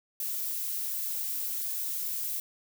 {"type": "noise", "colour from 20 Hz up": "violet", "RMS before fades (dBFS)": -33, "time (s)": [0.2, 2.4], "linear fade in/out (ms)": 2, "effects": []}